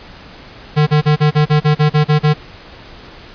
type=tone bursts; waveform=square; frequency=150.8 Hz; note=D3; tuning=46 cents sharp; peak=-9 dBFS; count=11; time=0.76-2.34 s; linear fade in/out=20 ms; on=110 ms; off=37 ms; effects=pink hiss -37 dBFS RMS until 3.34 s + resampled to 11025 Hz